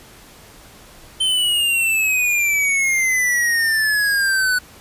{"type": "exponential sweep", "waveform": "square", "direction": "down", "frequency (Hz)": [3100, 1480], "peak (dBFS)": -16, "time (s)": [1.2, 4.59], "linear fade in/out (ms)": 10, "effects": ["pink hiss -44 dBFS RMS until 4.8 s", "resampled to 32000 Hz"]}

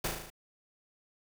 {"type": "noise with echo", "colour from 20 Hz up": "pink", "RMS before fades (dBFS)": -32, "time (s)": [0.04, 0.08], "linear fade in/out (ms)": 5, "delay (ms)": 37, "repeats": 6, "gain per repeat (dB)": -3, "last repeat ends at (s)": 0.302, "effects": []}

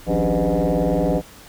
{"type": "tone with frequency modulation", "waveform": "sine", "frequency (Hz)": 160.6, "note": "E3", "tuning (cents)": -45, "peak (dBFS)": -15, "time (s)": [0.06, 1.22], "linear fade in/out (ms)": 50, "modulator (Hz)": 113, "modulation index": 4.6, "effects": ["tanh soft clip ceiling -12 dBFS", "pink hiss -44 dBFS RMS until 1.48 s"]}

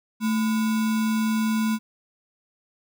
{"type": "tone with sample-and-hold", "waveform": "sine", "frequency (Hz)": 220, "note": "A3", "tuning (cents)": 0, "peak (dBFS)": -20, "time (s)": [0.2, 1.79], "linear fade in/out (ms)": 50, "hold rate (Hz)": 1225, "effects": []}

